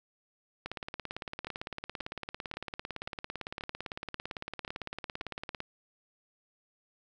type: two click trains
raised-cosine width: 0.3 ms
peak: -23 / -21 dBFS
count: 8 / 89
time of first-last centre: 1.47-5.213 / 0.66-5.604 s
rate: 1.87 / 17.8 Hz
effects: none